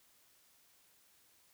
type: silence
effects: white hiss -68 dBFS RMS until 1.53 s

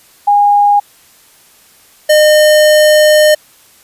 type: tone pair in turn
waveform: sine / square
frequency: 818 / 608.9 Hz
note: G#5 / D#5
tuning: -26 / -38 cents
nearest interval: perfect fourth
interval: 512 cents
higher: first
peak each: -5 dBFS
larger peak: neither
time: 0.27-0.8 / 2.09-3.35 s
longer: second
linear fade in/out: 10 ms
effects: white hiss -45 dBFS RMS until 3.83 s + resampled to 32000 Hz

